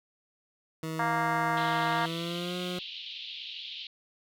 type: tone with pitch glide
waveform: 20% pulse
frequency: 160 to 179.59 Hz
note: D#3 to F3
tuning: +49 to +49 cents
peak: -28 dBFS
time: 0.83-2.79 s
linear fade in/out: 2 ms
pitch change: +200 cents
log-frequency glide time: 1.93-2.56 s
type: harmonic tone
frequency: 233.1 Hz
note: A#3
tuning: in tune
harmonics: 3 / 4 / 5 / 6 / 7 / 8 / 9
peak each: -32 / -31 / -33 / -36 / -36 / -40 / -41 dBFS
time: 0.99-2.06 s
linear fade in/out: 5 ms
type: band-pass noise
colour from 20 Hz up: pink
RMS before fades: -41 dBFS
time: 1.57-3.87 s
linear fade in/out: 2 ms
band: 2800 to 4000 Hz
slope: 48 dB/octave
effects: none